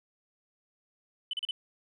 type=tone bursts; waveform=sine; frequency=3006 Hz; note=F#7; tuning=27 cents sharp; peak=-29 dBFS; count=4; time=1.31-1.51 s; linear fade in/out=2 ms; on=23 ms; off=36 ms; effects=tanh soft clip ceiling -27 dBFS